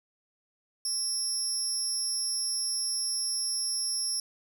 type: tone with amplitude modulation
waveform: 25% pulse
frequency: 5400 Hz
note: E8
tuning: 41 cents sharp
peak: -20 dBFS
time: 0.85-4.2 s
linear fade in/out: 2 ms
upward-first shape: sine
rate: 295 Hz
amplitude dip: 80%
effects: none